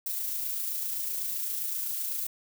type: noise with amplitude modulation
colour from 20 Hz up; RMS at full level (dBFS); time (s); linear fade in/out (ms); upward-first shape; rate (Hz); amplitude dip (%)
violet; -31; 0.06-2.27; 5; sine; 27.8; 30
effects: none